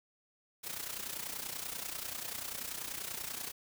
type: noise with amplitude modulation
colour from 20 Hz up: white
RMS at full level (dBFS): -38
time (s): 0.63-3.52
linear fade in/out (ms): 20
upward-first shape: sine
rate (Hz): 30.3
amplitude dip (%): 70
effects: none